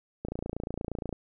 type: click train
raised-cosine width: 2 ms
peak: -20 dBFS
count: 26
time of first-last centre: 0.25-1.127 s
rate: 28.5 Hz
effects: none